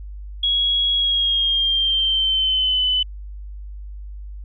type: tone with pitch glide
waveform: sine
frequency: 3322 to 3011 Hz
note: G#7 to F#7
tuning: 0 to +30 cents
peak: -16 dBFS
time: 0.43-3.03 s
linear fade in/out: 5 ms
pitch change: -170 cents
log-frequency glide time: 0.95-2.83 s
effects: added 50 Hz sine -31 dBFS peak until 4.44 s